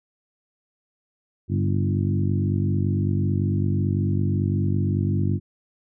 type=harmonic tone with a mistuned harmonic; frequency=49 Hz; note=G1; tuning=in tune; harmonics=2 / 3 / 4 / 5 / 6 / 7; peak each=-22 / -26 / -28 / -30 / -32 / -33 dBFS; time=1.48-5.4 s; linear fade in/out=50 ms; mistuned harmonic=3; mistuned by=-44 cents; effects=none